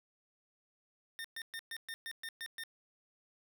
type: tone bursts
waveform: 25% pulse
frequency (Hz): 1820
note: A#6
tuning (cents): -42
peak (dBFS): -37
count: 9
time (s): 1.19-2.636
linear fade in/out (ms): 0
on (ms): 54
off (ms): 120
effects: none